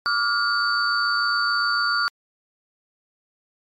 sine tone cluster, 1168 / 1311 / 1418 / 4558 Hz, D6 / E6 / F6 / C#8, -10 / -10 / +26 / +47 cents, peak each -25 / -30 / -21 / -24 dBFS, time 0.06-2.08 s, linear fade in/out 0 ms, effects tanh soft clip ceiling -10 dBFS + MP3 64 kbps

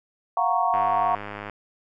sine chord, Gb major seventh, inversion third, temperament equal, 698.5 / 740 / 932.3 / 1108.7 Hz, F5 / Gb5 / Bb5 / Db6, 0 / 0 / 0 / 0 cents, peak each -25 dBFS, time 0.37-1.15 s, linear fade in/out 2 ms
click train, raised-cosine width 0.5 ms, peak -19 dBFS, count 79, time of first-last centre 0.74-1.497 s, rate 103 Hz
effects none

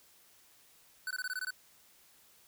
square tone bursts, 1500 Hz, F#6, 23 cents sharp, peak -35 dBFS, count 8, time 1.07-1.506 s, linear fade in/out 2 ms, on 37 ms, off 20 ms, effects white hiss -63 dBFS RMS until 2.47 s

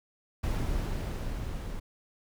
brown noise with level ramp, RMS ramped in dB -29 to -37 dBFS, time 0.43-1.8 s, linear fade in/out 10 ms, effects none

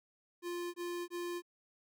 square tone bursts, 349.2 Hz, F4, in tune, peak -38 dBFS, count 3, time 0.42-1.422 s, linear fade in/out 50 ms, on 320 ms, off 21 ms, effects none

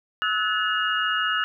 sine tone cluster, 1291 / 1476 / 1721 / 2857 Hz, E6 / F#6 / A6 / F7, -37 / -5 / -39 / +39 cents, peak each -26 / -26 / -29 / -27 dBFS, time 0.22-1.44 s, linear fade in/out 0 ms, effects none

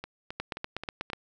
two click trains, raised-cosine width 0.3 ms, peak -16 / -21 dBFS, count 7 / 5, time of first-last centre 0.4-1.133 / 0.04-1.101 s, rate 8.19 / 3.77 Hz, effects none

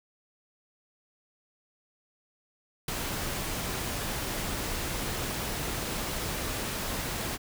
pink noise with ADSR envelope, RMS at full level -30 dBFS, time 2.88-7.38 s, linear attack 3 ms, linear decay 13 ms, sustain -3 dB, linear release 34 ms, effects none

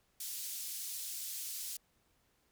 white band-pass noise, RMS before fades -42 dBFS, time 0.2-1.77 s, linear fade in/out 5 ms, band 4400 to 16000 Hz, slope 12 dB/octave, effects pink hiss -74 dBFS RMS until 2.51 s

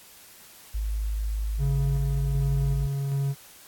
sine tone, 52.8 Hz, G#1, 29 cents sharp, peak -25 dBFS, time 0.74-2.87 s, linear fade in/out 10 ms
triangle tone with tremolo, 138.59 Hz, C#3, in tune, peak -21 dBFS, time 1.58-3.35 s, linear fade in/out 50 ms, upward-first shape square, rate 1.3 Hz, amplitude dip 25%
effects white hiss -50 dBFS RMS until 3.67 s + AAC 64 kbps

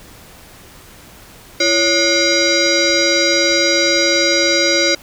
sine tone with frequency modulation, 2132 Hz, C7, 32 cents sharp, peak -11 dBFS, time 1.6-4.95 s, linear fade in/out 5 ms, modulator 897 Hz, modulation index 4, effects pink hiss -41 dBFS RMS until 5.02 s

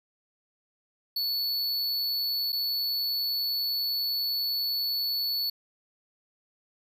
square tone with dropouts, 4435 Hz, C#8, in tune, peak -27 dBFS, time 1.16-5.5 s, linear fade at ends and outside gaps 5 ms, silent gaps 2.522-2.527 s, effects none

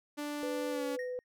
sawtooth tone with pitch glide, 293.7 to 283.7 Hz, D4 to C#4, 0 to +40 cents, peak -32 dBFS, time 0.17-0.97 s, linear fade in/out 20 ms, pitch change -60 cents, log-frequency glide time 0.7-0.84 s
sine tone, 500 Hz, B4, 21 cents sharp, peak -35 dBFS, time 0.43-1.19 s, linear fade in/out 0 ms
triangle tone with exponential decay, 1860 Hz, A#6, 4 cents flat, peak -36 dBFS, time 0.99-1.24 s, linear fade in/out 2 ms, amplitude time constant 54 ms
effects none

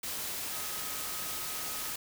sine tone in noise, 1265 Hz, D#6, 28 cents sharp, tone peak -48 dBFS, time 0.52-1.93 s, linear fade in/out 5 ms, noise white, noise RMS -37 dBFS, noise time 0.03-1.96 s, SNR -14 dB, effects none

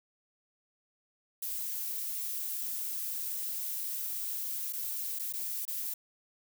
violet noise with dropouts, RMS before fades -36 dBFS, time 1.42-5.94 s, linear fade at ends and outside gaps 5 ms, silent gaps 4.726-4.732 / 5.189-5.194 / 5.327-5.335 / 5.653-5.678 s, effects none

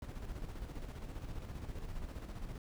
brown noise with tremolo, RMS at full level -42 dBFS, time 0.02-2.58 s, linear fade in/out 2 ms, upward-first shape square, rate 15 Hz, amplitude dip 45%, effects none

